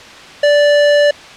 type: tone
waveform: square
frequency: 584 Hz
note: D5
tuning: 10 cents flat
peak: -8 dBFS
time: 0.43-1.11 s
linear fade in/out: 5 ms
effects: white hiss -34 dBFS RMS until 1.36 s + low-pass 4000 Hz 12 dB/octave